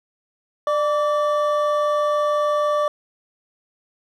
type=tone pair together; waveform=triangle; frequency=596 / 1158.1 Hz; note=D5 / D6; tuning=+25 / -25 cents; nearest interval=octave; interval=1150 cents; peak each=-17 / -20 dBFS; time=0.67-2.88 s; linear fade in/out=2 ms; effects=none